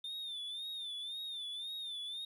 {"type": "tone with vibrato", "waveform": "sine", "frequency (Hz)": 3590, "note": "A7", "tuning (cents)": 34, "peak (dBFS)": -37, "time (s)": [0.04, 2.25], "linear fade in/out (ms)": 5, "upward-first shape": "sine", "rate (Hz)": 1.9, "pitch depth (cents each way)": 86, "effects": ["tanh soft clip ceiling -39 dBFS", "12-bit"]}